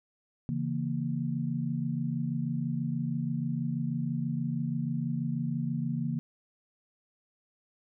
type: chord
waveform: sine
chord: A# diminished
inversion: first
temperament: equal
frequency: 138.59 / 164.81 / 233.1 Hz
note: C#3 / E3 / A#3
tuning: 0 / 0 / 0 cents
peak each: -33 dBFS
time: 0.49-6.19 s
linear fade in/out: 0 ms
effects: none